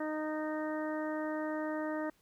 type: harmonic tone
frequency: 308.7 Hz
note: D#4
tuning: 14 cents flat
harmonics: 1 / 2 / 3 / 4 / 5 / 6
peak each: -36 / -38 / -44 / -46 / -48 / -46 dBFS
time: 0-2.1 s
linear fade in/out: 5 ms
effects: pink hiss -70 dBFS RMS until 2.21 s